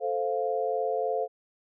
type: chord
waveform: sine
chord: F major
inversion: first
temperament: equal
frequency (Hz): 440 / 523.3 / 698.5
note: A4 / C5 / F5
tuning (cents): 0 / 0 / 0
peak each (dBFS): -30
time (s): 0-1.28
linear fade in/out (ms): 50
effects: none